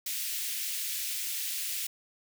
white high-pass noise, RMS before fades -34 dBFS, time 0.06-1.87 s, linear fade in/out 5 ms, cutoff 2100 Hz, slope 24 dB/octave, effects none

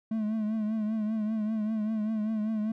triangle tone with vibrato, 216.6 Hz, A3, 27 cents flat, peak -25 dBFS, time 0.11-2.72 s, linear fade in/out 5 ms, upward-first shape triangle, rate 5.1 Hz, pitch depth 64 cents each way, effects none

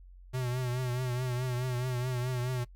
square tone with vibrato, 125.4 Hz, B2, 27 cents sharp, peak -31 dBFS, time 0.33-2.65 s, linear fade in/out 20 ms, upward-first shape triangle, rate 4.7 Hz, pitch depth 64 cents each way, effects noise-tail reverb RT60 0.1 s tail -21 dB re dry + added 45 Hz sine -49 dBFS peak until 2.75 s

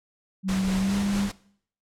sine tone with pitch glide, 190.2 to 200.3 Hz, F#3 to G3, +48 to +38 cents, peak -23 dBFS, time 0.43-1.3 s, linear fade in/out 50 ms, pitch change +90 cents, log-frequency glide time 0.78-0.97 s
pink noise with tremolo, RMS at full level -32 dBFS, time 0.48-1.32 s, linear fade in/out 10 ms, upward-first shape sine, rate 4.7 Hz, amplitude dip 30%
effects noise-tail reverb RT60 0.6 s tail -19 dB re dry + low-pass 9000 Hz 12 dB/octave

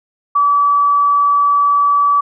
sine tone, 1149 Hz, D6, 38 cents flat, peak -9 dBFS, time 0.35-2.21 s, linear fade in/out 10 ms, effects none

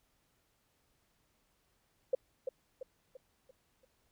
sine tone with echo, 520 Hz, C5, 11 cents flat, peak -25 dBFS, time 2.13-2.15 s, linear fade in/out 5 ms, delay 340 ms, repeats 5, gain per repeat -7 dB, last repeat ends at 3.85 s, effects pink hiss -75 dBFS RMS until 4.11 s

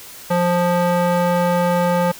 square tone with band-pass filter, 175.7 Hz, F3, 11 cents sharp, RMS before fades -17 dBFS, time 0.3-2.12 s, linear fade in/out 10 ms, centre 720 Hz, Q 0.96, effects white hiss -38 dBFS RMS until 2.19 s

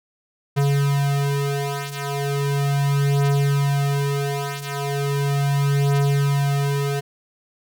square beating tone pair, 140.7 / 141.07 Hz, C#3 / C#3, +26 / +31 cents, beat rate 0.37 Hz, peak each -24 / -21 dBFS, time 0.56-7.01 s, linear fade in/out 20 ms, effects none

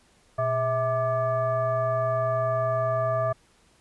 sine tone with frequency modulation, 650 Hz, E5, 24 cents flat, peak -22 dBFS, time 0.38-3.33 s, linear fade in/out 10 ms, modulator 530 Hz, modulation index 0.96, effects pink hiss -61 dBFS RMS until 3.8 s + resampled to 24000 Hz

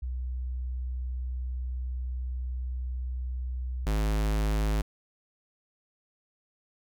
sine / square tone pair in turn, 62.7 / 52.72 Hz, B1 / G#1, +27 / +27 cents, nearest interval minor third, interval 300 cents, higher first, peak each -30 / -25 dBFS, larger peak second, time 0.02-3.86 / 3.86-4.82 s, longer first, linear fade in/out 10 ms, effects none

